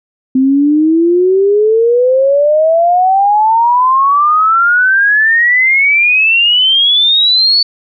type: exponential sweep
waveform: sine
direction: up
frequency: 257.7 to 4495 Hz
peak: -6 dBFS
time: 0.35-7.63 s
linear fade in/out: 5 ms
effects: none